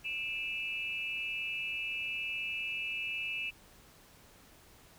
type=tone with amplitude modulation; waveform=sine; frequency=2637 Hz; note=E7; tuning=in tune; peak=-30 dBFS; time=0.04-3.51 s; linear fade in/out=20 ms; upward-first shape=sine; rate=241 Hz; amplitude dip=90%; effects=pink hiss -59 dBFS RMS until 4.98 s